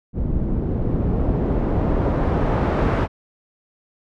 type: noise with low-pass filter sweep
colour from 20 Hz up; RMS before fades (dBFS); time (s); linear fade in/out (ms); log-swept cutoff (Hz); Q
pink; -20; 0.13-3.08; 50; 240 to 1300; 0.73
effects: none